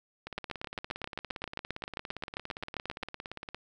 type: two click trains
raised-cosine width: 0.3 ms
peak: -18 / -23 dBFS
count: 21 / 58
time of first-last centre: 0.38-3.033 / 0.27-3.546 s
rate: 7.54 / 17.4 Hz
effects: none